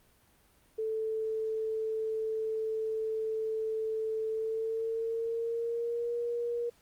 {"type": "tone with pitch glide", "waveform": "sine", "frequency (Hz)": [440, 474.3], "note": ["A4", "A#4"], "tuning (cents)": [0, 30], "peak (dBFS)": -30, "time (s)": [0.78, 6.7], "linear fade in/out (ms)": 10, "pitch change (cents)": 130, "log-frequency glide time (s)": [4.29, 6.14], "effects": ["pink hiss -65 dBFS RMS until 6.81 s", "Opus 32 kbps"]}